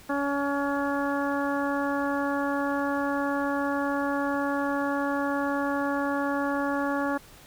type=harmonic tone; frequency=281.9 Hz; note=C#4; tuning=29 cents sharp; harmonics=1 / 2 / 3 / 4 / 5 / 6; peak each=-28 / -31 / -33 / -34 / -35 / -36 dBFS; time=0.09-7.18 s; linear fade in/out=10 ms; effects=pink hiss -51 dBFS RMS until 7.46 s